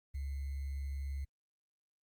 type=tone with sample-and-hold; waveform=sine; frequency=69 Hz; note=C#2; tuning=7 cents flat; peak=-36 dBFS; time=0.14-1.25 s; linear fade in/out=10 ms; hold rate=2100 Hz; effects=Opus 32 kbps